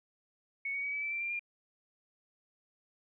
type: tone with pitch steps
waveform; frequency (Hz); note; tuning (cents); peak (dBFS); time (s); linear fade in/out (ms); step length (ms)
sine; 2217 / 2243 / 2269 / 2295 / 2322 / 2349 / 2376 / 2404; C#7 / C#7 / C#7 / D7 / D7 / D7 / D7 / D7; 0 / +20 / +40 / -40 / -20 / 0 / +20 / +40; -33; 0.65-1.394; 5; 93
effects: none